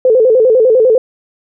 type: tone with vibrato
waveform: sine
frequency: 474.9 Hz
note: A#4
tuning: 32 cents sharp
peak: -5 dBFS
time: 0.05-0.98 s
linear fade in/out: 2 ms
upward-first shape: square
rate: 10 Hz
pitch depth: 130 cents each way
effects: none